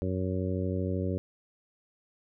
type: harmonic tone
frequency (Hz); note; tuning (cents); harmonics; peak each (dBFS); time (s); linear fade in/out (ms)
92.9; F#2; +7; 1 / 2 / 3 / 4 / 5 / 6; -31 / -34 / -36 / -37 / -38 / -39; 0.02-1.18; 0
effects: none